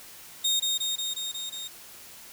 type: tone with echo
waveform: 30% pulse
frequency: 3700 Hz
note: A#7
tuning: 14 cents flat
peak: -20 dBFS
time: 0.44-0.6 s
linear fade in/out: 10 ms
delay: 180 ms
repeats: 6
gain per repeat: -2 dB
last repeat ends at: 1.68 s
effects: white hiss -47 dBFS RMS until 2.32 s